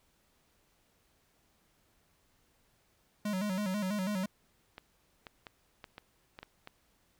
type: tone with vibrato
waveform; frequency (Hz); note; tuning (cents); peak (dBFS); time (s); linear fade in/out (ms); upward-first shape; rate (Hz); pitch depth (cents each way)
square; 197.3; G3; +11; -32; 3.25-4.26; 5; square; 6.1; 99
type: clicks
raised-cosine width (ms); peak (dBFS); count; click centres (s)
0.3; -29; 8; 4.781 / 5.268 / 5.468 / 5.842 / 5.981 / 6.389 / 6.43 / 6.674
effects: pink hiss -71 dBFS RMS until 7.19 s